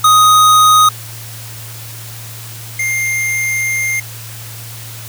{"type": "tone pair in turn", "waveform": "square", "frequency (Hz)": [1249, 2113], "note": ["D#6", "C7"], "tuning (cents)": [6, 16], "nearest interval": "major sixth", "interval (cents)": 910, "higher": "second", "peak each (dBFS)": [-6, -15], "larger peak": "first", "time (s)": [[0.04, 0.89], [2.79, 4]], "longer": "second", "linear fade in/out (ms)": 5, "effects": ["added 113 Hz sine -30 dBFS peak until 5.08 s", "white hiss -32 dBFS RMS until 5.08 s"]}